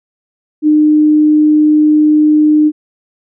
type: tone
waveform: sine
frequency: 303.7 Hz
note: D#4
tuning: 42 cents flat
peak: -5 dBFS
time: 0.62-2.72 s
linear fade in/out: 50 ms
effects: none